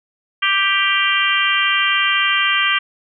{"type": "harmonic tone with a mistuned harmonic", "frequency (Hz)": 393, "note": "G4", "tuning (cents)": 4, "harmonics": [3, 4, 5, 6, 7, 8], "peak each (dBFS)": [-21, -21, -21, -21, -21, -21], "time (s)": [0.42, 2.79], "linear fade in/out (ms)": 10, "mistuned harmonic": 7, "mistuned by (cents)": 21, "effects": []}